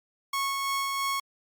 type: tone with tremolo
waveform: sawtooth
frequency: 1100 Hz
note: C#6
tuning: 14 cents flat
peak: -22 dBFS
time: 0.33-1.2 s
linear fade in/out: 5 ms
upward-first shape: sine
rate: 3 Hz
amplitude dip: 25%
effects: MP3 96 kbps